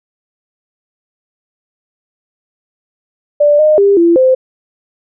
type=tone with pitch steps; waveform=sine; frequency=587 / 613 / 400 / 339.2 / 518 Hz; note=D5 / D#5 / G4 / E4 / C5; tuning=-1 / -26 / +35 / +50 / -17 cents; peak=-5 dBFS; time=3.4-4.35 s; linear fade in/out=10 ms; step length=190 ms; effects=none